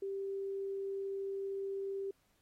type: tone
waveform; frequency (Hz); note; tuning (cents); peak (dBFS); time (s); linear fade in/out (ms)
sine; 392; G4; 0; -36; 0.02-2.11; 5
effects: pink hiss -75 dBFS RMS until 2.41 s + AAC 48 kbps